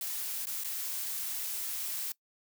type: noise with dropouts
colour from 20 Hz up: blue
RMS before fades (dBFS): -36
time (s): 0.01-2.12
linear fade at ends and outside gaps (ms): 2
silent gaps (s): 0.455-0.469 / 0.637-0.645
effects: noise-tail reverb RT60 0.1 s tail -21 dB re dry